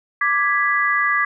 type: chord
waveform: sine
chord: G# diminished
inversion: second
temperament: equal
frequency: 1174.7 / 1661.2 / 1975.5 Hz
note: D6 / G#6 / B6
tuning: 0 / 0 / 0 cents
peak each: -20 dBFS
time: 0.21-1.25 s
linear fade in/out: 5 ms
effects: none